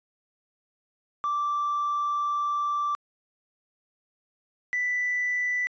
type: tone pair in turn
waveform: triangle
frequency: 1170 / 1980.8 Hz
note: D6 / B6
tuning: -7 / +5 cents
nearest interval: major sixth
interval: 912 cents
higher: second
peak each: -21 dBFS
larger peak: neither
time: 1.24-2.95 / 4.73-5.67 s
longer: first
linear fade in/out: 0 ms
effects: tanh soft clip ceiling -21 dBFS + resampled to 16000 Hz